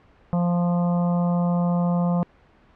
harmonic tone, 174.61 Hz, F3, in tune, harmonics 1 / 3 / 4 / 5 / 6 / 7, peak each -19 / -30 / -32 / -36 / -36 / -40 dBFS, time 0.33-2.23 s, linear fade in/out 0 ms, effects pink hiss -55 dBFS RMS until 2.75 s + low-pass 2000 Hz 12 dB/octave

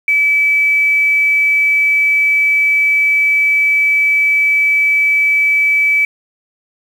sine tone with quantisation, 2300 Hz, D7, 37 cents flat, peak -9 dBFS, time 0.08-6.05 s, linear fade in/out 2 ms, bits 6, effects none

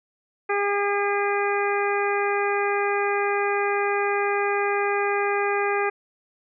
harmonic tone, 405.1 Hz, G#4, 43 cents flat, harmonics 1 / 2 / 3 / 4 / 5 / 6, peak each -24 / -27 / -29 / -30 / -31 / -32 dBFS, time 0.49-5.9 s, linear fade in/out 10 ms, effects none

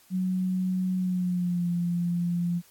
sine tone with pitch glide, 185 to 173.61 Hz, F#3 to F3, 0 to -10 cents, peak -24 dBFS, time 0.1-2.62 s, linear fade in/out 50 ms, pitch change -110 cents, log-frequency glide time 0.96-1.69 s, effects white hiss -58 dBFS RMS until 2.7 s + AAC 64 kbps

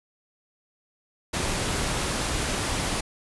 pink noise, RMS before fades -27 dBFS, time 1.33-3.01 s, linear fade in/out 10 ms, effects resampled to 24000 Hz

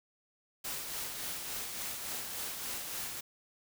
white noise with tremolo, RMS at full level -38 dBFS, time 0.64-3.21 s, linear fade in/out 10 ms, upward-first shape sine, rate 3.5 Hz, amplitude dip 35%, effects none

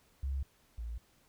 sine tone pair in turn, 67.8 / 57.36 Hz, C#2 / A#1, -38 / -27 cents, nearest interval minor third, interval 289 cents, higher first, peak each -32 / -37 dBFS, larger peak first, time 0.23-0.43 / 0.78-0.98 s, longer neither, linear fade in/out 5 ms, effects pink hiss -68 dBFS RMS until 1.28 s

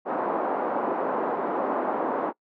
white band-pass noise, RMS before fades -27 dBFS, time 0.05-2.33 s, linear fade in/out 50 ms, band 250 to 1000 Hz, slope 24 dB/octave, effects noise-tail reverb RT60 0.1 s tail -24 dB re dry

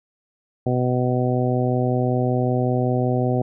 harmonic tone, 125.3 Hz, B2, 25 cents sharp, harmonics 1 / 2 / 3 / 4 / 5 / 6, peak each -21 / -24 / -26 / -27 / -28 / -29 dBFS, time 0.66-3.42 s, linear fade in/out 5 ms, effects none

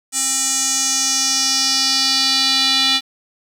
square tone with band-pass filter sweep, 266.8 Hz, C4, 34 cents sharp, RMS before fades -17 dBFS, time 0.12-3.01 s, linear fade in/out 50 ms, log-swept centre 7800 to 3700 Hz, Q 3.7, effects 7-bit

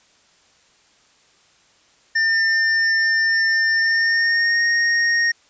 square tone with pitch glide, 1801 to 1859.1 Hz, A6 to A#6, +40 to -5 cents, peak -16 dBFS, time 2.15-5.32 s, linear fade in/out 10 ms, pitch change +55 cents, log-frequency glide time 3.74-4.63 s, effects white hiss -56 dBFS RMS until 5.49 s + resampled to 16000 Hz

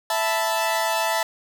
sawtooth chord, E suspended fourth, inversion none, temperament equal, 659.3 / 880 / 987.8 Hz, E5 / A5 / B5, 0 / 0 / 0 cents, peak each -21 / -20 / -25 dBFS, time 0.1-1.23 s, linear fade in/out 2 ms, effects none

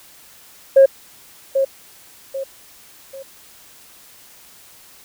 sine tone with echo, 541 Hz, C#5, 42 cents flat, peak -4 dBFS, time 0.76-0.86 s, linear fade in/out 10 ms, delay 790 ms, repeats 3, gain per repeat -9 dB, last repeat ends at 3.23 s, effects tanh soft clip ceiling -2 dBFS + white hiss -46 dBFS RMS until 5.04 s

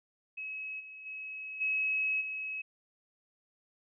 sine tone with level steps, 2565 Hz, E7, 48 cents flat, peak -37 / -45 / -39 / -28 / -35 dBFS, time 0.37-2.62 s, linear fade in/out 10 ms, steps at 0.79 / 1.05 / 1.6 / 2.2 s, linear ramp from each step 20 ms, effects none

